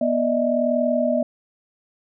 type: tone cluster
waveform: sine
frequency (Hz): 243.7 / 598 / 639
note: B3 / D5 / D#5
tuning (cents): -23 / +31 / +46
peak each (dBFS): -22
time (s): 0.01-1.23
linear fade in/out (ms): 5
effects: none